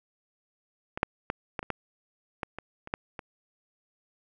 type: clicks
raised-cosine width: 0.5 ms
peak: -18 / -7 / -13 / -16 / -22 / -14 / -16 / -22 / -26 / -13 / -22 dBFS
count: 11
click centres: 0.975 / 1.031 / 1.301 / 1.592 / 1.629 / 1.703 / 2.432 / 2.586 / 2.874 / 2.939 / 3.192 s
effects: none